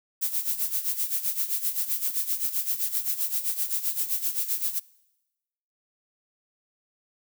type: noise with tremolo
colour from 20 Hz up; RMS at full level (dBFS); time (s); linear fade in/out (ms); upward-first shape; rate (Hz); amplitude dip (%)
violet; -25; 0.21-4.8; 20; sine; 7.7; 75
effects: noise-tail reverb RT60 1.0 s tail -23 dB re dry